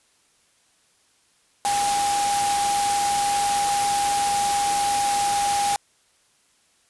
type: tone in noise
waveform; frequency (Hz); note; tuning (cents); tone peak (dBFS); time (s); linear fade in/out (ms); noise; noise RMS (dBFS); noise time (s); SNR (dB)
sine; 811; G#5; -41; -20; 1.65-5.76; 0; white; -26; 1.65-5.76; +3
effects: white hiss -62 dBFS RMS until 6.89 s + resampled to 24000 Hz